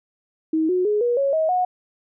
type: tone with pitch steps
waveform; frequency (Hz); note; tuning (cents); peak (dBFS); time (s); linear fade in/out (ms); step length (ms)
sine; 317.5 / 364.7 / 418.9 / 481.2 / 552.8 / 635 / 729.4; D#4 / F#4 / G#4 / B4 / C#5 / D#5 / F#5; +35 / -25 / +15 / -45 / -5 / +35 / -25; -17; 0.53-1.65; 5; 160
effects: none